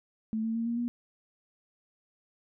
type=tone with pitch steps; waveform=sine; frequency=220 / 224.8 / 229.6 / 234.6 / 239.6 Hz; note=A3 / A3 / A#3 / A#3 / A#3; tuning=0 / +37 / -26 / +11 / +48 cents; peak=-28 dBFS; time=0.33-0.88 s; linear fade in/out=0 ms; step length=110 ms; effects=none